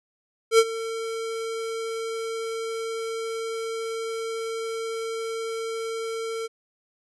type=tone with ADSR envelope; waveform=square; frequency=451.8 Hz; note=A4; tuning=46 cents sharp; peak=-12 dBFS; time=0.51-6.48 s; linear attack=76 ms; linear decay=51 ms; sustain=-17 dB; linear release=25 ms; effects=resampled to 24000 Hz